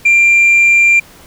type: tone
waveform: sine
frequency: 2377 Hz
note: D7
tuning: 20 cents sharp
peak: -3 dBFS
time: 0.05-1 s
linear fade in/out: 10 ms
effects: tanh soft clip ceiling -4 dBFS + pink hiss -40 dBFS RMS until 1.26 s